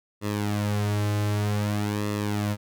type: tone with flanger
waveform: sawtooth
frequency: 103.83 Hz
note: G#2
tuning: in tune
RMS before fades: -26 dBFS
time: 0.21-2.57 s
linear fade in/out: 50 ms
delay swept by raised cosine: 1.3 to 4.3 ms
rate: 0.53 Hz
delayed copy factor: -0.7
effects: none